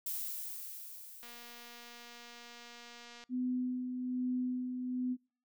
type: noise with exponential decay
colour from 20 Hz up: violet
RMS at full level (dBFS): -37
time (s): 0.06-3.05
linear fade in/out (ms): 5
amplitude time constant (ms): 650
type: click train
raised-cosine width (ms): 0.2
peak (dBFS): -35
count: 479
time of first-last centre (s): 1.23-3.238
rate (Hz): 238
type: tone with tremolo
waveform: sine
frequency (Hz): 251.6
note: B3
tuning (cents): +32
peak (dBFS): -31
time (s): 3.29-5.17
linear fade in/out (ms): 50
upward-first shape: sine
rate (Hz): 1.2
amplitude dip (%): 45
effects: noise-tail reverb RT60 0.5 s tail -26 dB re dry